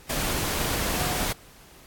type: tone in noise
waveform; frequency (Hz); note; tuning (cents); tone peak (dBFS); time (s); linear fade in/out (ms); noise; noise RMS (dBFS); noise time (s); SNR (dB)
sine; 729; F#5; -26; -35; 0.96-1.26; 10; pink; -27; 0.09-1.33; -11
effects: pink hiss -51 dBFS RMS until 1.86 s + AAC 64 kbps